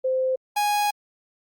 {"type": "tone pair in turn", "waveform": ["sine", "45% pulse"], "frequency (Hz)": [519, 828.2], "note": ["C5", "G#5"], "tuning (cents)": [-14, -5], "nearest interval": "minor sixth", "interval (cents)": 809, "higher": "second", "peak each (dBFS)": [-20, -20], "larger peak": "neither", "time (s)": [[0.04, 0.36], [0.56, 0.91]], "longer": "second", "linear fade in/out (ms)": 10, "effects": ["Opus 48 kbps"]}